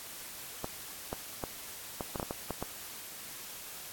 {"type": "clicks", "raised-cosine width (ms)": 1, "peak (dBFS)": -20, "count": 10, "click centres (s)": [0.644, 1.129, 1.438, 2.008, 2.158, 2.198, 2.229, 2.309, 2.507, 2.626], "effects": ["white hiss -45 dBFS RMS until 3.92 s", "AAC 64 kbps"]}